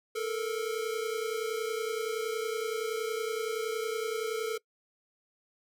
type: tone pair together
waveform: square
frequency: 437.4 / 468.1 Hz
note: A4 / A#4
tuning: -10 / +7 cents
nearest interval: minor second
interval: 117 cents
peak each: -33 / -36 dBFS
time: 0.15-4.58 s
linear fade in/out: 10 ms
effects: noise-tail reverb RT60 0.1 s tail -23 dB re dry